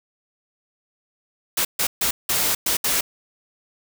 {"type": "noise bursts at uneven times", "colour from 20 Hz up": "white", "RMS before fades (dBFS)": -21, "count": 6, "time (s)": [[1.57, 1.65], [1.79, 1.87], [2.01, 2.11], [2.29, 2.55], [2.66, 2.77], [2.84, 3.01]], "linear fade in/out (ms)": 5, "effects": []}